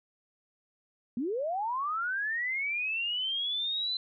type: linear sweep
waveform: sine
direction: up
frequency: 220 to 4064 Hz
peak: -29 dBFS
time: 1.17-3.97 s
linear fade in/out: 2 ms
effects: none